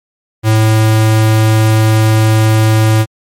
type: tone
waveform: square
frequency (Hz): 109.7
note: A2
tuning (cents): -5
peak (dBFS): -7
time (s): 0.43-3.06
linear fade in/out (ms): 50
effects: MP3 64 kbps